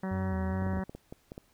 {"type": "harmonic tone", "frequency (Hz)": 189.4, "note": "F#3", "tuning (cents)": 41, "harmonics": [1, 2, 3, 4, 5, 6, 7, 8, 9, 10], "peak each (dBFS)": [-32, -42, -42, -45, -45, -50, -52, -50, -51, -51], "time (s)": [0.03, 0.84], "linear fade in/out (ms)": 5}
{"type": "tone with vibrato", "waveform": "triangle", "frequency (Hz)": 87.31, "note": "F2", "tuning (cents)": 0, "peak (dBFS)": -30, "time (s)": [0.11, 0.8], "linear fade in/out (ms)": 5, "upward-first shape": "square", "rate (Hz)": 2.4, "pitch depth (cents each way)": 95}
{"type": "clicks", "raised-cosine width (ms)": 2, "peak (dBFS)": -28, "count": 9, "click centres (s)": [0.623, 0.666, 0.734, 0.771, 0.895, 0.95, 1.125, 1.319, 1.379]}
{"effects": ["pink hiss -67 dBFS RMS until 1.53 s"]}